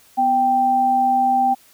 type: tone pair together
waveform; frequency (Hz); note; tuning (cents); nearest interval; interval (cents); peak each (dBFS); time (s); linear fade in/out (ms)
sine; 249.5 / 784; B3 / G5; +18 / 0; octave + minor sixth; 1982; -25 / -14; 0.17-1.55; 20
effects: white hiss -52 dBFS RMS until 1.73 s